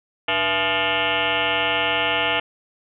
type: tone with frequency modulation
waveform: sine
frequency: 1779 Hz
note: A6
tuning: 19 cents sharp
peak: -18 dBFS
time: 0.28-2.4 s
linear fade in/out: 5 ms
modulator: 185 Hz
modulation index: 7.1
effects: none